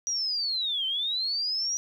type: linear two-way sweep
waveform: sine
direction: down then up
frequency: 5820 to 3052 to 5820 Hz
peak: -26 dBFS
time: 0.07-1.77 s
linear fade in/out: 0 ms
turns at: 0.86 s
effects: 10-bit